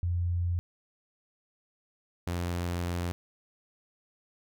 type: tone pair in turn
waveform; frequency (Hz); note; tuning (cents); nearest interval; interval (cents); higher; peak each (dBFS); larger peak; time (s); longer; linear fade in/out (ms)
sine / sawtooth; 87.31 / 87.31; F2 / F2; 0 / 0; unison; 0; neither; -26; neither; 0.03-0.59 / 2.27-3.12; second; 0
effects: none